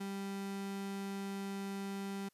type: tone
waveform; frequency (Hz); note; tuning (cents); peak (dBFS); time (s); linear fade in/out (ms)
35% pulse; 196.9; G3; +8; -37; 0-2.29; 10
effects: white hiss -75 dBFS RMS until 2.33 s + resampled to 32000 Hz